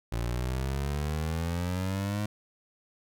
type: exponential sweep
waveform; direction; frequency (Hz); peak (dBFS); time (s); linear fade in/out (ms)
25% pulse; up; 56.8 to 105.9; -25; 0.12-2.26; 5
effects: none